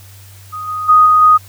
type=tone with level steps; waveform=sine; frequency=1245 Hz; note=D#6; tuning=1 cent sharp; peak=-22 / -18 / -4 / -6 / -4 dBFS; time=0.52-1.38 s; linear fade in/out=20 ms; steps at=0.67 / 0.88 / 1.05 / 1.21 s; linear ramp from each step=20 ms; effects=added 97 Hz sine -37 dBFS peak until 1.48 s + white hiss -43 dBFS RMS until 1.48 s